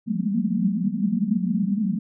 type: band-pass noise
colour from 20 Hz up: pink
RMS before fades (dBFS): -23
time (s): 0.06-1.99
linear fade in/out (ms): 10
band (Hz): 180 to 230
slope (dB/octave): 96
effects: none